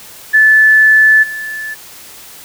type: tone with level steps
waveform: sine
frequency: 1742 Hz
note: A6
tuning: 18 cents flat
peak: -4 / -20 dBFS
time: 0.33-1.75 s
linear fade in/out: 20 ms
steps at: 1.22 s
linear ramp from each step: 20 ms
effects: white hiss -35 dBFS RMS until 2.44 s